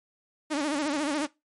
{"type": "tone with vibrato", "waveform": "sawtooth", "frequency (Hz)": 293.7, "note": "D4", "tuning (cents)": 0, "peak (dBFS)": -22, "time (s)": [0.5, 1.27], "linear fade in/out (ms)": 20, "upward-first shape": "sine", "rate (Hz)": 14, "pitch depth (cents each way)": 110, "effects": ["noise-tail reverb RT60 0.2 s tail -19 dB re dry", "MP3 48 kbps"]}